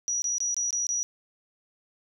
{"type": "tone bursts", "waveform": "sine", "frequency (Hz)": 5820, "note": "F#8", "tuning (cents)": -29, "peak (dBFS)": -25, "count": 6, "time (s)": [0.08, 1.03], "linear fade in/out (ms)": 0, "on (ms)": 140, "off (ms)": 22, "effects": []}